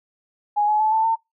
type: tone with pitch steps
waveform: sine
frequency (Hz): 830.6 / 848.1 / 865.9 / 884.1 / 902.6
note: G#5 / G#5 / A5 / A5 / A5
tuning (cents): 0 / +36 / -28 / +8 / +44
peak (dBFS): -16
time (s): 0.56-1.16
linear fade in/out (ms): 20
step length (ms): 120
effects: noise-tail reverb RT60 0.2 s tail -24 dB re dry